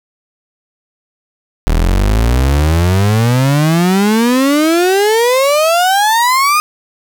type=exponential sweep; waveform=35% pulse; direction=up; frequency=38.41 to 1244.5 Hz; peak=-7 dBFS; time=1.67-6.6 s; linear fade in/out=0 ms; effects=none